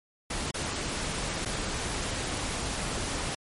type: noise with dropouts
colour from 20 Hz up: pink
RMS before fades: -32 dBFS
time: 0.3-3.35 s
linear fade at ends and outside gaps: 5 ms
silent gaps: 0.511-0.541 / 1.451-1.457 s
effects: MP3 48 kbps